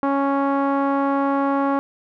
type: tone with low-pass filter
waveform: sawtooth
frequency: 277.2 Hz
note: C#4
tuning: in tune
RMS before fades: -20 dBFS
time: 0.03-1.79 s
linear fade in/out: 0 ms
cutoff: 1100 Hz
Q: 2.4
effects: none